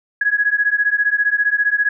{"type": "beating tone pair", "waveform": "sine", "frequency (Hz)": [1663, 1678], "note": ["G#6", "G#6"], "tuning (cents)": [2, 17], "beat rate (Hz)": 15, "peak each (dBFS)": -17, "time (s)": [0.21, 1.89], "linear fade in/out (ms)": 5, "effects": []}